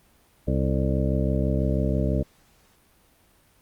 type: harmonic tone with a mistuned harmonic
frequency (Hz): 66.1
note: C2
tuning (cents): +18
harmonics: 1 / 2 / 3 / 4 / 5 / 7 / 8 / 9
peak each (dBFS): -25 / -26 / -28 / -31 / -33 / -33 / -36 / -32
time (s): 0.47-2.23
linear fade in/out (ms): 10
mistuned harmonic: 7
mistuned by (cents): -84
effects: pink hiss -60 dBFS RMS until 3.61 s + Opus 32 kbps